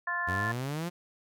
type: harmonic tone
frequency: 349.2 Hz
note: F4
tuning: in tune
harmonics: 2 / 3 / 4 / 5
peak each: -40 / -34 / -40 / -31 dBFS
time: 0.07-0.52 s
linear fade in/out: 5 ms
type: exponential sweep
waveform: sawtooth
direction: up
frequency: 87.31 to 179.9 Hz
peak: -28 dBFS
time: 0.27-0.9 s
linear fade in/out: 20 ms
effects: none